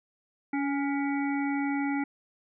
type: harmonic tone with a mistuned harmonic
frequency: 282 Hz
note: C#4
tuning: 30 cents sharp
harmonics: 1 / 3 / 5 / 7 / 8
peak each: -27 / -35 / -41 / -39 / -40 dBFS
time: 0.53-2.04 s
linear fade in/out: 5 ms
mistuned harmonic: 3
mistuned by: -36 cents
effects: none